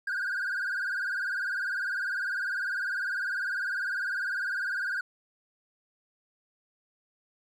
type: tone with vibrato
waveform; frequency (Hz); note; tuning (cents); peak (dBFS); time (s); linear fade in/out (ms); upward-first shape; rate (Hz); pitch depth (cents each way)
triangle; 1531; G6; -41; -26; 0.07-5.01; 5; sine; 20; 110
effects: tanh soft clip ceiling -23 dBFS